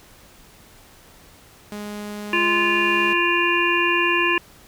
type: tone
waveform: sawtooth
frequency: 207.7 Hz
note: G#3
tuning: in tune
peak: -26 dBFS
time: 1.72-3.13 s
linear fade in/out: 0 ms
type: harmonic tone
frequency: 346.9 Hz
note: F4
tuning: 12 cents flat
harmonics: 1 / 3 / 5 / 7 / 8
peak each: -23 / -23 / -23 / -23 / -23 dBFS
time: 2.33-4.38 s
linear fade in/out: 2 ms
effects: pink hiss -49 dBFS RMS until 4.67 s